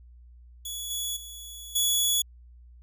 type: tone with level steps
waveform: 15% pulse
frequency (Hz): 3392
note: G#7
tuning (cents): +36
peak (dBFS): -26 / -22 / -33 / -15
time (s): 0.65-2.22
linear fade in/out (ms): 5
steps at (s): 0.9 / 1.16 / 1.75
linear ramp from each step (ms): 10
effects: added 60 Hz sine -48 dBFS peak until 2.82 s